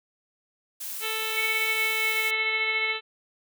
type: noise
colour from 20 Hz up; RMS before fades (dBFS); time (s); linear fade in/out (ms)
blue; -35; 0.8-2.31; 10
type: harmonic tone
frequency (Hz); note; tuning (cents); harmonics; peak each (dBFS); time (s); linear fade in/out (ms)
440; A4; 0; 1 / 2 / 3 / 4 / 5 / 6 / 7 / 8 / 9; -37 / -41 / -37 / -40 / -35 / -35 / -36 / -41 / -37; 1-3.01; 50
type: tone with pitch glide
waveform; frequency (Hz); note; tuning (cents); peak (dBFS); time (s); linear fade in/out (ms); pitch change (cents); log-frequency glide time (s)
sine; 2217 to 2186; C#7 to C#7; 0 to -25; -25; 1.33-2.95; 50; -25; 1.58-2.25
effects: none